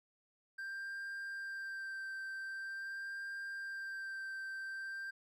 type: tone with vibrato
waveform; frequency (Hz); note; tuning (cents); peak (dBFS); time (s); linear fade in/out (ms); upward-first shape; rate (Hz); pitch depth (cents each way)
triangle; 1577; G6; +10; -39; 0.58-5.11; 10; sine; 0.45; 16
effects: none